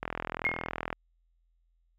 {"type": "click train", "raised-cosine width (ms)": 0.5, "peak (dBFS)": -17, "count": 38, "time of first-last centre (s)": [0.03, 0.928], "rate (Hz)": 41.2}
{"type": "tone with exponential decay", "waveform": "sine", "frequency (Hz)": 2149, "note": "C7", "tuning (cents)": 46, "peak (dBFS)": -22, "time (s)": [0.45, 0.69], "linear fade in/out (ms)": 0, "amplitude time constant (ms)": 51}
{"effects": ["added 42 Hz sine -67 dBFS peak until 1.98 s"]}